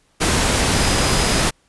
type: tone in noise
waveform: sine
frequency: 4978 Hz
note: D#8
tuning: in tune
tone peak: -28 dBFS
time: 0.74-1.42 s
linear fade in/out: 20 ms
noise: pink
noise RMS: -17 dBFS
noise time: 0.2-1.51 s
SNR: -14 dB
effects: pink hiss -60 dBFS RMS until 1.68 s + resampled to 24000 Hz